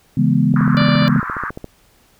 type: chord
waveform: sine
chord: C# minor seventh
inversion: none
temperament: equal with one note detuned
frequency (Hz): 138.59 / 164.81 / 207.7 / 245.2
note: C#3 / E3 / G#3 / B3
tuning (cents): 0 / 0 / 0 / -12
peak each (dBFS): -17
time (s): 0.17-1.2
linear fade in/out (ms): 5
type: click train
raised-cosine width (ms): 2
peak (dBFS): -15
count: 17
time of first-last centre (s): 0.54-1.643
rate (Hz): 14.5
type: band-pass noise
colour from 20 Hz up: pink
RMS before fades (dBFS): -25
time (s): 0.56-1.5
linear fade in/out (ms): 2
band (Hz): 1100 to 1600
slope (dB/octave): 48
type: harmonic tone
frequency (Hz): 587.3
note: D5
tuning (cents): 0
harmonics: 1 / 2 / 3 / 4 / 5 / 6 / 7 / 8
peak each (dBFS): -22 / -25 / -27 / -28 / -29 / -30 / -30 / -31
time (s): 0.77-1.08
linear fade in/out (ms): 0
effects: pink hiss -54 dBFS RMS until 2.19 s